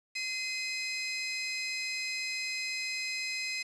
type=tone pair together; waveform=25% pulse; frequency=2062 / 2526 Hz; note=C7 / D#7; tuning=-26 / +26 cents; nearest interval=major third; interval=352 cents; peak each=-33 / -31 dBFS; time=0.15-3.63 s; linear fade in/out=10 ms; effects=resampled to 22050 Hz + 9-bit